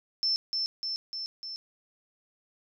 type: tone with echo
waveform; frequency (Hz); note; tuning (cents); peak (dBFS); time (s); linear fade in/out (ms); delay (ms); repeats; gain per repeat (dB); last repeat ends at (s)
sine; 5320; E8; +15; -24; 0.23-0.36; 0; 300; 4; -3; 1.56
effects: none

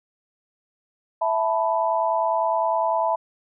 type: chord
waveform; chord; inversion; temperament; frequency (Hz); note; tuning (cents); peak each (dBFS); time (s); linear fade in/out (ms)
sine; E suspended fourth; none; just; 659.3 / 879 / 988.9; E5 / A5 / B5; 0 / -2 / +2; -23 / -24 / -24; 1.21-3.16; 10
effects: none

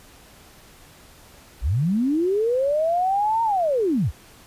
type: linear two-way sweep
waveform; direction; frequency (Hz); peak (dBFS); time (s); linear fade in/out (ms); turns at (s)
sine; up then down; 46.07 to 928 to 46.07; -18; 1.61-4.12; 50; 3.43
effects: pink hiss -49 dBFS RMS until 4.46 s + resampled to 32000 Hz

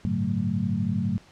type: tone cluster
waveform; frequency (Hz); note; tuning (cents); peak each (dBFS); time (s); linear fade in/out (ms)
sine; 99.9 / 111.7 / 142.4 / 187.4 / 221.6; G2 / A2 / C#3 / F#3 / A3; +33 / +27 / +47 / +22 / +13; -31 / -31 / -32 / -27 / -29; 0.05-1.18; 0
effects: pink hiss -54 dBFS RMS until 1.31 s + low-pass 6000 Hz 12 dB/octave

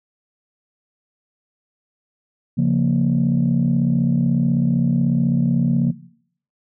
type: chord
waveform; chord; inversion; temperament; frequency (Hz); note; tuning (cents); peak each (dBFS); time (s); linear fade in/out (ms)
sine; Bb minor; first; equal; 138.59 / 174.61 / 233.1; Db3 / F3 / Bb3; 0 / 0 / 0; -18; 2.57-5.92; 20
effects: noise-tail reverb RT60 0.6 s tail -17 dB re dry + tanh soft clip ceiling -9 dBFS

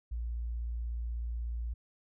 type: tone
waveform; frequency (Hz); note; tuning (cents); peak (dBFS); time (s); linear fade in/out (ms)
sine; 58.2; A#1; -2; -33; 0.11-1.74; 10
effects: none

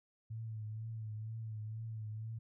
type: tone with vibrato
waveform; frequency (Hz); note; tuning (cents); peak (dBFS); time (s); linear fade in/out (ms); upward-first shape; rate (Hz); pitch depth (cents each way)
sine; 110; A2; 0; -40; 0.3-2.39; 10; triangle; 2.1; 54
effects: none

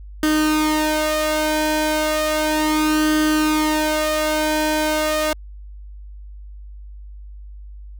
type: tone with flanger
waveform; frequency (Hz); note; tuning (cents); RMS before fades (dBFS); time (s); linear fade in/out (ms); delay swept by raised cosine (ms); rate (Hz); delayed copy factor
sawtooth; 307.8; D#4; -19; -19; 0.23-5.33; 2; 0.63 to 2.03; 0.34; +0.7
effects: added 50 Hz sine -34 dBFS peak until 7.99 s

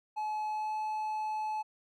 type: tone with pitch glide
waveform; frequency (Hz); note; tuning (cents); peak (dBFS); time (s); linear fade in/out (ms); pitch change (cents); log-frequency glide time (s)
triangle; 855 to 860.9; A5 to A5; -50 to -38; -30; 0.16-1.63; 20; +12; 0.49-0.74
effects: none

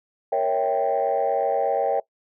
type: chord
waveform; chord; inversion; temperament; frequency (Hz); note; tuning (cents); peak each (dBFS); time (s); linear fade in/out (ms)
sine; A# diminished seventh; none; equal with one note detuned; 466.2 / 554.4 / 651.7 / 784; A#4 / C#5 / E5 / G5; 0 / 0 / -20 / 0; -25 / -23 / -25 / -23; 0.32-2; 5
effects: noise-tail reverb RT60 0.1 s tail -20 dB re dry + tanh soft clip ceiling -13 dBFS

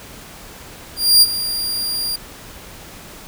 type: tone with ADSR envelope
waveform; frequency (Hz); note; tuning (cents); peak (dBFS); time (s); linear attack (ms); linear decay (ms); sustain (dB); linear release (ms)
sawtooth; 4784; D8; +31; -3; 0.96-2.16; 260; 35; -14; 5
effects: pink hiss -38 dBFS RMS until 3.27 s

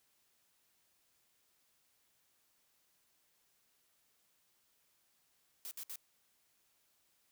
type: noise bursts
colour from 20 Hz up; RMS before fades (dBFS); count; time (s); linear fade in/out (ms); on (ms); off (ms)
blue; -45; 3; 5.65-5.957; 0; 61; 62
effects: white hiss -75 dBFS RMS until 7.31 s

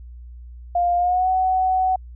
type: tone with pitch glide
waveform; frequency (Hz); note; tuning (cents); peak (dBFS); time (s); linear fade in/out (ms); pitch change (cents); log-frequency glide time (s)
sine; 702 to 748.1; F5 to F#5; +9 to +19; -16; 0.75-1.96; 5; +110; 0.97-1.29
effects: added 60 Hz sine -36 dBFS peak until 2.15 s

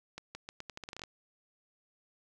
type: accelerating click train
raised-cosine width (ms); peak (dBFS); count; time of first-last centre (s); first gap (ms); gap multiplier
0.2; -25; 13; 0.18-1.037; 170; 0.82
effects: none

